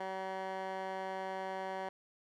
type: tone with band-pass filter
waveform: 15% pulse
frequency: 190 Hz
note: F#3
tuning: 46 cents sharp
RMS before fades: -40 dBFS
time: 0-1.89 s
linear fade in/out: 5 ms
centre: 1000 Hz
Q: 1.4
effects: none